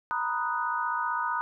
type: chord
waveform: sine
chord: B major seventh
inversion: third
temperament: equal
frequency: 932.3 / 987.8 / 1244.5 / 1480 Hz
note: A#5 / B5 / D#6 / F#6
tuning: 0 / 0 / 0 / 0 cents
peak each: -32 / -33 / -31 / -33 dBFS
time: 0.11-1.41 s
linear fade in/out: 0 ms
effects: none